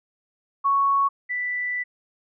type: tone pair in turn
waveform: sine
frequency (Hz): 1110 / 1977.8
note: C#6 / B6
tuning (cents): +2 / +2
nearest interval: minor seventh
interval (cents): 1000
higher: second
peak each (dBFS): -17 / -24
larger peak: first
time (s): 0.64-1.09 / 1.29-1.84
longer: second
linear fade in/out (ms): 20
effects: none